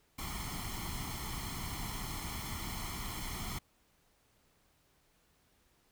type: noise with comb filter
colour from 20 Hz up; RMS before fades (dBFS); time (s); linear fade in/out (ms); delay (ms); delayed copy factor
pink; -40; 0.18-3.59; 10; 0.94; +0.75
effects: pink hiss -71 dBFS RMS until 5.91 s